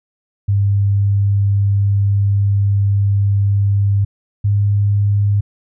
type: tone pair in turn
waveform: sine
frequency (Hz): 100.2 / 101.77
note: G2 / G#2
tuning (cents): +38 / -35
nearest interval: unison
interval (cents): 27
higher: second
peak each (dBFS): -11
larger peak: neither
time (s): 0.48-4.05 / 4.44-5.41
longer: first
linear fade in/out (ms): 10
effects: none